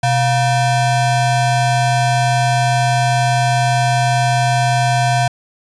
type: ring-modulated tone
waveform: square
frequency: 415.3 Hz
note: G#4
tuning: in tune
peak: -10 dBFS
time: 0.03-5.28 s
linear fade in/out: 5 ms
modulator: 289 Hz
effects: resampled to 22050 Hz